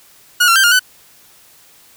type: tone with pitch steps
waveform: sawtooth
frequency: 1447 / 1365 / 1568 / 1416 / 1502 Hz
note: F#6 / F6 / G6 / F6 / F#6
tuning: -39 / -40 / 0 / +23 / +26 cents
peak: -5 dBFS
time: 0.4-0.795 s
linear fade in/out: 10 ms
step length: 79 ms
effects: white hiss -47 dBFS RMS until 1.96 s